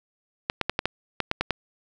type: clicks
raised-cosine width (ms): 0.3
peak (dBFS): -7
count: 9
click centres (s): 0.499 / 0.613 / 0.696 / 0.791 / 0.856 / 1.203 / 1.314 / 1.41 / 1.507
effects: none